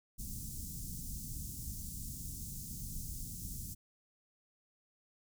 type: band-stop noise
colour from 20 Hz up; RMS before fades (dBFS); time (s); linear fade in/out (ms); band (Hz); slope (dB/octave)
pink; -43; 0.18-3.75; 20; 210 to 6300; 24
effects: none